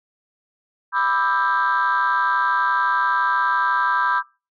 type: chord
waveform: sine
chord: E minor seventh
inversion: second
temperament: just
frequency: 988.9 / 1186.7 / 1318.5 / 1582.2 Hz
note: B5 / D6 / E6 / G6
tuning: +2 / +18 / 0 / +16 cents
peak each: -20 / -22 / -23 / -21 dBFS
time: 0.92-4.23 s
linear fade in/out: 50 ms
effects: noise-tail reverb RT60 0.3 s tail -23 dB re dry + tanh soft clip ceiling -11 dBFS